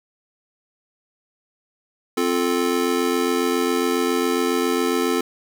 square chord, F major, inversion second, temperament just, 261.9 / 349.2 / 436.5 Hz, C4 / F4 / A4, +2 / 0 / -14 cents, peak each -24 dBFS, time 2.17-5.21 s, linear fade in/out 5 ms, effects none

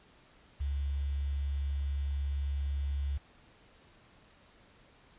sine tone with quantisation, 70.1 Hz, C#2, 20 cents sharp, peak -30 dBFS, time 0.6-3.18 s, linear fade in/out 10 ms, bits 9, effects pink hiss -61 dBFS RMS until 5.18 s + resampled to 8000 Hz

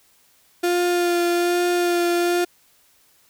35% pulse tone with vibrato, 349.9 Hz, F4, 3 cents sharp, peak -16 dBFS, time 0.63-2.45 s, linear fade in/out 10 ms, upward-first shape sine, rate 1.2 Hz, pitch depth 15 cents each way, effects white hiss -58 dBFS RMS until 3.29 s

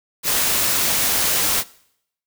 white noise, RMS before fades -19 dBFS, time 0.23-1.64 s, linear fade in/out 50 ms, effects noise-tail reverb RT60 0.7 s tail -21 dB re dry

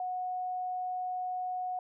sine tone, 733 Hz, F#5, 16 cents flat, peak -32 dBFS, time 0-1.79 s, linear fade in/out 2 ms, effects none

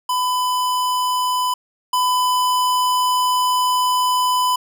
square tone pair in turn, 1002 / 1002 Hz, B5 / B5, +25 / +25 cents, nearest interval unison, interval 0 cents, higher neither, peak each -18 / -16 dBFS, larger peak second, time 0.09-1.54 / 1.93-4.56 s, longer second, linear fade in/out 5 ms, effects none

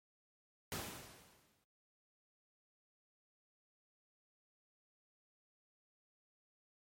pink noise with exponential decay, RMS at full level -40 dBFS, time 0.72-1.64 s, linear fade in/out 0 ms, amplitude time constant 200 ms, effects high-pass 80 Hz 12 dB/octave + MP3 64 kbps

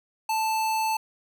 square tone, 880 Hz, A5, in tune, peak -24 dBFS, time 0.29-0.97 s, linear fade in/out 5 ms, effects none

